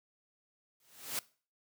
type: noise with exponential growth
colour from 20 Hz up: white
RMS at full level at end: -33 dBFS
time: 0.8-1.19 s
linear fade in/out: 2 ms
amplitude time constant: 83 ms
effects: noise-tail reverb RT60 0.4 s tail -21 dB re dry + high-pass 100 Hz 12 dB/octave